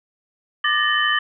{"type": "tone cluster", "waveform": "sine", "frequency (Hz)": [1190, 1740, 1852, 3024], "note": ["D6", "A6", "A#6", "F#7"], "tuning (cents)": [22, -20, -12, 37], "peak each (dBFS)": -22, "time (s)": [0.64, 1.19], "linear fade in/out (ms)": 5, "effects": []}